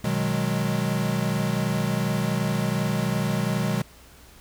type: chord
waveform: square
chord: G# minor seventh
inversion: first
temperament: equal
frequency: 123.47 / 155.56 / 185 / 207.7 Hz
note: B2 / D#3 / F#3 / G#3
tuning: 0 / 0 / 0 / 0 cents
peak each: -29 dBFS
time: 0.04-3.82 s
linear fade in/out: 5 ms
effects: added 60 Hz sine -52 dBFS peak until 4.4 s + pink hiss -51 dBFS RMS until 4.4 s